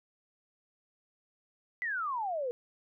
sine exponential sweep, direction down, 2025 to 470 Hz, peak -31 dBFS, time 1.82-2.51 s, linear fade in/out 0 ms, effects none

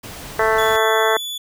pink noise, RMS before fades -34 dBFS, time 0.03-0.77 s, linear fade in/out 10 ms
harmonic tone, 220.6 Hz, A3, 5 cents sharp, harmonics 2 / 3 / 4 / 5 / 6 / 7 / 8 / 9, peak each -19 / -21 / -22 / -23 / -24 / -24 / -25 / -26 dBFS, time 0.39-1.17 s, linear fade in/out 2 ms
40% pulse tone with pitch glide, 3422 to 3452 Hz, A7 to A7, -49 to -34 cents, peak -24 dBFS, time 0.58-1.38 s, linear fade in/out 5 ms, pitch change +15 cents, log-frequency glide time 1.12-1.22 s
effects none

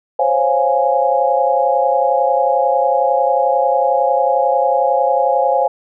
sine chord, Db major seventh, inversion third, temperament equal, 523.3 / 554.4 / 698.5 / 830.6 Hz, C5 / Db5 / F5 / Ab5, 0 / 0 / 0 / 0 cents, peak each -17 / -18 / -18 / -16 dBFS, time 0.19-5.68 s, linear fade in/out 5 ms, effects none

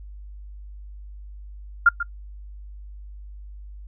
sine tone with echo, 1399 Hz, F6, 3 cents sharp, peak -9 dBFS, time 1.86-1.89 s, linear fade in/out 5 ms, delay 140 ms, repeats 1, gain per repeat -13 dB, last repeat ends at 2.03 s, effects noise-tail reverb RT60 0.1 s tail -24 dB re dry + added 50 Hz sine -37 dBFS peak until 3.87 s

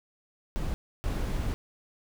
brown noise bursts at uneven times, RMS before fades -30 dBFS, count 2, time 0.56-0.74 / 1.04-1.54 s, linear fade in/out 0 ms, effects none

